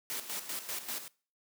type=noise with tremolo; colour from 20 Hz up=white; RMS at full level=-37 dBFS; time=0.1-1.08 s; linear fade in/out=0 ms; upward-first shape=square; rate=5.1 Hz; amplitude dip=65%; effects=noise-tail reverb RT60 0.4 s tail -22 dB re dry + high-pass 200 Hz 12 dB/octave